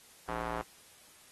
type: tone with band-pass filter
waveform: square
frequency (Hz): 57.6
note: A#1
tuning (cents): -20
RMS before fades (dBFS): -38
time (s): 0.28-0.62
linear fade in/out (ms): 10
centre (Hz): 1000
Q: 1.6
effects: white hiss -58 dBFS RMS until 1.31 s + AAC 32 kbps